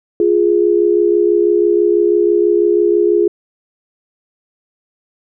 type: tone pair together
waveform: sine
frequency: 349.2 / 415.3 Hz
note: F4 / G#4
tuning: 0 / 0 cents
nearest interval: minor third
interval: 300 cents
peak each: -12 dBFS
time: 0.2-3.28 s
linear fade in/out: 2 ms
effects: none